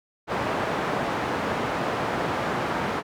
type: band-pass noise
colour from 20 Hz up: white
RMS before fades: -27 dBFS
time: 0.27-3.03 s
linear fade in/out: 50 ms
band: 100 to 1100 Hz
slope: 12 dB/octave
effects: none